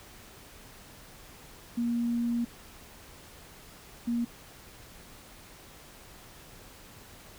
sine tone pair in turn, 236.3 / 236.3 Hz, A#3 / A#3, +24 / +24 cents, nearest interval unison, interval 0 cents, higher neither, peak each -26 dBFS, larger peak neither, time 1.77-2.45 / 4.07-4.25 s, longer first, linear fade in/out 10 ms, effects pink hiss -51 dBFS RMS until 7.38 s

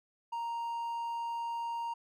triangle tone, 932.3 Hz, A#5, in tune, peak -32 dBFS, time 0.32-1.94 s, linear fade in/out 10 ms, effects none

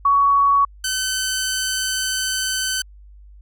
sine / 10% pulse tone pair in turn, 1122 / 1524.6 Hz, C#6 / G6, +21 / -49 cents, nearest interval perfect fourth, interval 530 cents, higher second, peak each -12 dBFS, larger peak neither, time 0.05-0.65 / 0.84-2.82 s, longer second, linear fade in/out 5 ms, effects added 50 Hz sine -41 dBFS peak until 3.41 s

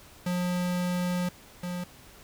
square tone pair in turn, 178.7 / 177.95 Hz, F3 / F3, +40 / +33 cents, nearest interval unison, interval 7 cents, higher first, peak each -27 / -32 dBFS, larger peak first, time 0.26-1.29 / 1.63-1.84 s, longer first, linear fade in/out 5 ms, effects pink hiss -52 dBFS RMS until 2.23 s

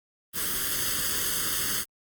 white noise with comb filter, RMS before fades -28 dBFS, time 0.33-1.85 s, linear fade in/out 50 ms, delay 0.62 ms, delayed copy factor +0.85, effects Opus 24 kbps

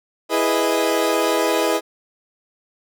30% pulse chord, E major seventh, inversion none, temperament equal, 329.6 / 415.3 / 493.9 / 622.3 Hz, E4 / G#4 / B4 / D#5, 0 / 0 / 0 / 0 cents, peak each -20 dBFS, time 0.29-1.81 s, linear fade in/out 50 ms, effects none

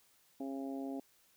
harmonic tone, 136.1 Hz, C#3, 31 cents flat, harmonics 2 / 3 / 4 / 5 / 6, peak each -39 / -48 / -50 / -48 / -54 dBFS, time 0.4-1 s, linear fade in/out 5 ms, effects white hiss -69 dBFS RMS until 1.36 s

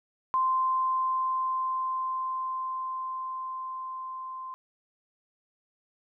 sine tone with level ramp, 1041 Hz, C6, 9 cents flat, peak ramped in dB -22 to -36 dBFS, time 0.34-4.54 s, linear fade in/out 0 ms, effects none

